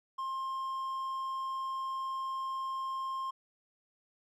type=tone; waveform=triangle; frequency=1061 Hz; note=C6; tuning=24 cents sharp; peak=-32 dBFS; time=0.18-3.31 s; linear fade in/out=10 ms; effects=none